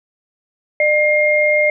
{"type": "tone pair together", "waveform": "sine", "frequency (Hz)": [603, 2124], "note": ["D5", "C7"], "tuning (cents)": [46, 25], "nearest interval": "octave + minor seventh", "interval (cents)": 2179, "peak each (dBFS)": -14, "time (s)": [0.8, 1.7], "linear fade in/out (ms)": 2, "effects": []}